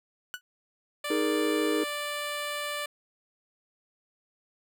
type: tone with exponential decay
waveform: 30% pulse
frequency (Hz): 1480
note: F#6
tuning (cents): 0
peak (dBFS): -27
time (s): 0.34-0.41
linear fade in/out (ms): 0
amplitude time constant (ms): 15
type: tone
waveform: 10% pulse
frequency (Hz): 587.3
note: D5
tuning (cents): 0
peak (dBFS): -23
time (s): 1.04-2.86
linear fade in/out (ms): 5
type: chord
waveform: triangle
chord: D# suspended fourth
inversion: none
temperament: equal with one note detuned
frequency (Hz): 311.1 / 415.3 / 469.4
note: D#4 / G#4 / A#4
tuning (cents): 0 / 0 / +12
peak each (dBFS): -26 / -28 / -29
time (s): 1.1-1.84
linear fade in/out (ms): 5
effects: none